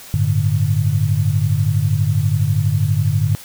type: chord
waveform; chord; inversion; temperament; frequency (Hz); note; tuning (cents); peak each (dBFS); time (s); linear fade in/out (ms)
sine; G suspended second; none; just; 98 / 110.25 / 147; G2 / A2 / D3; 0 / +4 / +2; -18; 0.14-3.35; 0
effects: white hiss -38 dBFS RMS until 3.44 s